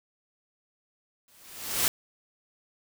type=noise with exponential growth; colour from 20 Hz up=white; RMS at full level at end=-22 dBFS; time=1.28-1.88 s; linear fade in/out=1 ms; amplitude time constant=130 ms; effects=none